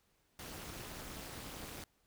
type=noise with amplitude modulation; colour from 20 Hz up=pink; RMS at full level=-43 dBFS; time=0.39-1.84 s; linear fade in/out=2 ms; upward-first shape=sine; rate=231 Hz; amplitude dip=100%; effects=pink hiss -75 dBFS RMS until 2.06 s